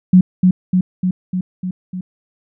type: tone with echo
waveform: sine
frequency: 183.3 Hz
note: F#3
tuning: 16 cents flat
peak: -4 dBFS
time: 0.13-0.21 s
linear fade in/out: 5 ms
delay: 300 ms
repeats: 6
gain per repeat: -3 dB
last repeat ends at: 2.01 s
effects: none